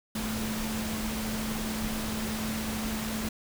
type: tone in noise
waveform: sine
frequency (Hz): 218.5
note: A3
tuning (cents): -12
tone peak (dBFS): -32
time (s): 0.15-3.29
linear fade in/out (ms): 5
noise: pink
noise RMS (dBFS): -35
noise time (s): 0.15-3.29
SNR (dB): 0
effects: none